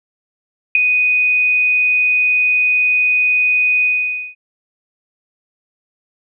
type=tone with ADSR envelope; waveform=sine; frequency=2489 Hz; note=D#7; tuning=in tune; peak=-3 dBFS; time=0.75-4.35 s; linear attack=4 ms; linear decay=3 ms; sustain=-8 dB; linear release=510 ms; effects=none